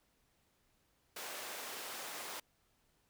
pink high-pass noise, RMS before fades -45 dBFS, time 1.16-2.4 s, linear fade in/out 5 ms, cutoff 520 Hz, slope 12 dB/octave, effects pink hiss -75 dBFS RMS until 3.09 s

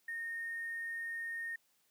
triangle tone with hard clipping, 1842 Hz, A#6, 21 cents flat, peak -38 dBFS, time 0.08-1.56 s, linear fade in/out 5 ms, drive 3 dB, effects white hiss -74 dBFS RMS until 1.9 s + high-pass 100 Hz 12 dB/octave

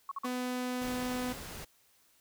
sine tone bursts, 1108.7 Hz, C#6, in tune, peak -34 dBFS, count 3, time 0.09-0.258 s, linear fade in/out 2 ms, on 24 ms, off 48 ms
sawtooth tone, 250.2 Hz, B3, 23 cents sharp, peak -29 dBFS, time 0.24-1.33 s, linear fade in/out 10 ms
pink noise, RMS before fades -44 dBFS, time 0.81-1.65 s, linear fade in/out 10 ms
effects white hiss -67 dBFS RMS until 2.2 s

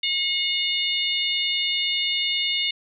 harmonic tone, 721 Hz, F#5, 45 cents flat, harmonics 3 / 4 / 5 / 6, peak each -28 / -25 / -26 / -32 dBFS, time 0.03-2.71 s, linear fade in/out 5 ms, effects none

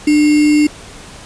sine tone with sample-and-hold, 298.5 Hz, D4, 28 cents sharp, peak -7 dBFS, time 0.07-0.67 s, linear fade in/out 5 ms, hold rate 2450 Hz, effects pink hiss -35 dBFS RMS until 1.25 s + resampled to 22050 Hz

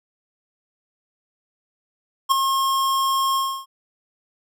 square tone with ADSR envelope, 1076 Hz, C6, 48 cents sharp, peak -12 dBFS, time 2.29-3.66 s, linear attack 27 ms, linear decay 7 ms, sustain -7 dB, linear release 300 ms, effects none

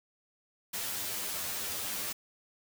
white noise with comb filter, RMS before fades -36 dBFS, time 0.73-2.13 s, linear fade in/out 10 ms, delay 10 ms, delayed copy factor +0.7, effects none

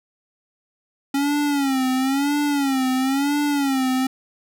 square tone with vibrato, 274.6 Hz, C#4, 16 cents flat, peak -19 dBFS, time 1.14-4.07 s, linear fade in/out 5 ms, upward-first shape sine, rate 0.99 Hz, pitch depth 110 cents each way, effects none

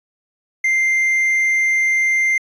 triangle tone, 2093 Hz, C7, in tune, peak -12 dBFS, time 0.64-2.38 s, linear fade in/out 5 ms, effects resampled to 22050 Hz

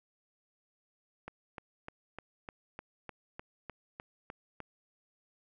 click train, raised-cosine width 0.5 ms, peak -27 dBFS, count 12, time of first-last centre 1.28-4.603 s, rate 3.31 Hz, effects none

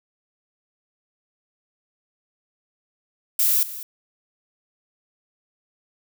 violet noise with echo, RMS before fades -19 dBFS, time 3.39-3.63 s, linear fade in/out 2 ms, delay 200 ms, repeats 1, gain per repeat -15 dB, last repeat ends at 3.83 s, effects none

